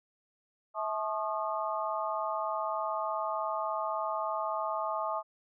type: harmonic tone with a mistuned harmonic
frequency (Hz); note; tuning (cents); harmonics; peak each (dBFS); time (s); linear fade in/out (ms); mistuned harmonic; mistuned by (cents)
216.1; A3; -31; 3 / 4 / 5 / 6; -35 / -36 / -37 / -36; 0.74-5.23; 50; 6; -100
effects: none